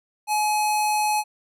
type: tone with low-pass filter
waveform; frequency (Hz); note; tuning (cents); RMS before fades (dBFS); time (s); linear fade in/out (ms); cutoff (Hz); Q
square; 847; G#5; +34; -22; 0.27-1.24; 50; 12000; 1.7
effects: none